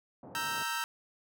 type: band-pass noise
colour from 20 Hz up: pink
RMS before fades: -49 dBFS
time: 0.23-0.63 s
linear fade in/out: 2 ms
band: 120 to 900 Hz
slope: 24 dB/octave
type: chord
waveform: sawtooth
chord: E diminished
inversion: second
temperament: equal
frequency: 932.3 / 1318.5 / 1568 Hz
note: Bb5 / E6 / G6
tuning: 0 / 0 / 0 cents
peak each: -33 dBFS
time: 0.35-0.84 s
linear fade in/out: 0 ms
effects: none